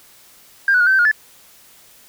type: tone with pitch steps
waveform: sine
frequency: 1598 / 1481 / 1431 / 1539 / 1553 / 1431 / 1733 Hz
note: G6 / F#6 / F6 / G6 / G6 / F6 / A6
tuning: +33 / +1 / +42 / -32 / -17 / +42 / -27 cents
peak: -10 dBFS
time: 0.68-1.114 s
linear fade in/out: 2 ms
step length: 62 ms
effects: tanh soft clip ceiling -6 dBFS + white hiss -48 dBFS RMS until 2.08 s